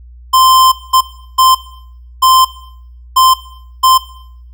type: tone bursts at uneven times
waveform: square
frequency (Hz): 1040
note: C6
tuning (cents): -11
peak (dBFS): -6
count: 6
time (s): 0.33-0.72 / 0.93-1.01 / 1.38-1.55 / 2.22-2.45 / 3.16-3.34 / 3.83-3.98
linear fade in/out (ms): 10
effects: noise-tail reverb RT60 0.7 s tail -17 dB re dry + added 60 Hz sine -33 dBFS peak until 4.53 s